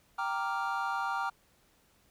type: chord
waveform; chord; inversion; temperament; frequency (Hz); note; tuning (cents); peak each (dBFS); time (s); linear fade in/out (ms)
triangle; G minor seventh; none; equal; 784 / 932.3 / 1174.7 / 1396.9; G5 / Bb5 / D6 / F6; 0 / 0 / 0 / 0; -34 / -34 / -35 / -34; 0.18-1.3; 10
effects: pink hiss -67 dBFS RMS until 2.1 s